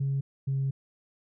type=tone pair in turn; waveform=sine; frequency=137.3 / 135.8 Hz; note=C#3 / C#3; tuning=-16 / -35 cents; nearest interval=unison; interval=19 cents; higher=first; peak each=-24 dBFS; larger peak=neither; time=0-0.21 / 0.47-0.71 s; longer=second; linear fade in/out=10 ms; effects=tanh soft clip ceiling -22 dBFS

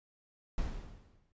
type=noise with exponential decay; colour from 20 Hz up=brown; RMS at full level=-33 dBFS; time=0.58-1.32 s; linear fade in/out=1 ms; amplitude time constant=160 ms; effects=noise-tail reverb RT60 0.1 s tail -22 dB re dry + resampled to 16000 Hz

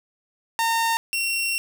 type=tone pair in turn; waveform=sawtooth; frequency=914 / 2732 Hz; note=A#5 / F7; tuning=-34 / -39 cents; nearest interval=octave + perfect fifth; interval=1895 cents; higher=second; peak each=-16 / -19 dBFS; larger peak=first; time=0.59-0.97 / 1.13-1.58 s; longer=second; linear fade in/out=0 ms; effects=none

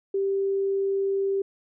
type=tone; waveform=sine; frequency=392 Hz; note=G4; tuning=in tune; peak=-22 dBFS; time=0.14-1.42 s; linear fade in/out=5 ms; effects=none

